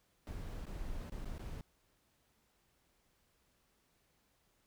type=noise with dropouts; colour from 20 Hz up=brown; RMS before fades=-43 dBFS; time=0.27-1.61 s; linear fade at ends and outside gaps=1 ms; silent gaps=0.656-0.666 / 1.098-1.12 / 1.247-1.255 / 1.382-1.393 s; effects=pink hiss -75 dBFS RMS until 4.66 s